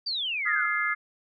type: exponential sweep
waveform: sine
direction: down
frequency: 4772 to 1310 Hz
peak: -27 dBFS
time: 0.06-0.66 s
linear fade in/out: 10 ms
type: chord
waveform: sine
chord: F minor seventh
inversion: third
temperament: equal with one note detuned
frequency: 1244.5 / 1396.9 / 1694.2 / 2093 Hz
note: Eb6 / F6 / Ab6 / C7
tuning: 0 / 0 / +34 / 0 cents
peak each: -31 / -33 / -29 / -28 dBFS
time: 0.45-0.95 s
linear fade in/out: 20 ms
effects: none